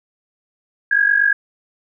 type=tone pair together; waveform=sine; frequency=1617.6 / 1666 Hz; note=G#6 / G#6; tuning=-46 / +5 cents; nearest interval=minor second; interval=51 cents; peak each=-15 dBFS; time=0.91-1.33 s; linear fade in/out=5 ms; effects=none